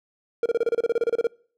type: tone bursts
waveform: triangle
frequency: 466.2 Hz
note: A#4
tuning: in tune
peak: -16 dBFS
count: 15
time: 0.43-1.27 s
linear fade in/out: 2 ms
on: 28 ms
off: 30 ms
effects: noise-tail reverb RT60 0.5 s tail -25 dB re dry